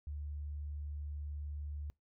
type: tone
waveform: sine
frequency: 73.42 Hz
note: D2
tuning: in tune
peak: -39 dBFS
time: 0.07-1.9 s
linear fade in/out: 0 ms
effects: noise-tail reverb RT60 0.2 s tail -25 dB re dry